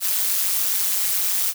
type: noise with amplitude modulation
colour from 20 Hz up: blue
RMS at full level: -18 dBFS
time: 0-1.54 s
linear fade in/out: 50 ms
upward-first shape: sine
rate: 192 Hz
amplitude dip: 80%
effects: none